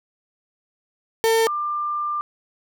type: tone pair in turn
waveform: 35% pulse / sine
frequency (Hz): 451 / 1191.9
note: A4 / D6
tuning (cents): +43 / +25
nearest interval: octave + perfect fourth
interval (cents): 1682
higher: second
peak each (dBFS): -14 / -22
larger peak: first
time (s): 1.24-1.47 / 1.47-2.21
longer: second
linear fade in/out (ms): 0
effects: none